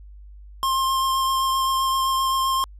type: tone with vibrato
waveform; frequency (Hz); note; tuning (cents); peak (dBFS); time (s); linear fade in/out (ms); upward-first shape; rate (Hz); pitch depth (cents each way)
square; 1062; C6; +25; -20; 0.63-2.64; 0; triangle; 7.7; 15
effects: added 50 Hz sine -40 dBFS peak until 2.79 s + resampled to 32000 Hz